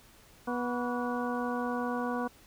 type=harmonic tone with a mistuned harmonic; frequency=244.3 Hz; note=B3; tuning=19 cents flat; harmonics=1 / 2 / 3 / 4 / 5 / 6; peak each=-33 / -36 / -38 / -39 / -40 / -41 dBFS; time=0.47-2.28 s; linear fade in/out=10 ms; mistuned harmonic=5; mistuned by=-120 cents; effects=pink hiss -58 dBFS RMS until 2.46 s